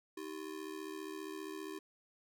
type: ring-modulated tone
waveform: square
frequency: 352 Hz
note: F4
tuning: 14 cents sharp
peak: -40 dBFS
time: 0.17-1.79 s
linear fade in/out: 5 ms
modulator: 37.5 Hz
effects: none